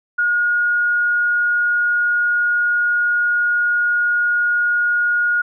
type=tone; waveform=sine; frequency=1437 Hz; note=F6; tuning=49 cents sharp; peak=-14 dBFS; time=0.18-5.42 s; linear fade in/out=10 ms; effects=none